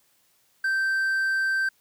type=tone; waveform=triangle; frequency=1560 Hz; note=G6; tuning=9 cents flat; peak=-20 dBFS; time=0.64-1.69 s; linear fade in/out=5 ms; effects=white hiss -65 dBFS RMS until 1.8 s